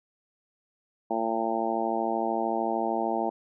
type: harmonic tone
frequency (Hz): 113.2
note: A2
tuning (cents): +50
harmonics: 2 / 3 / 4 / 5 / 6 / 7 / 8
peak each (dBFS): -34 / -32 / -36 / -35 / -31 / -31 / -34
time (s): 1.1-3.3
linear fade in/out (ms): 10
effects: none